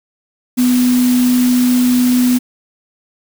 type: tone in noise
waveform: sine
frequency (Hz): 248.5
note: B3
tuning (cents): +11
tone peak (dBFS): -9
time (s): 0.57-2.39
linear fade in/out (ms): 20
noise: white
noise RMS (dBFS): -24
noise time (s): 0.57-2.39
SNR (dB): +12
effects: none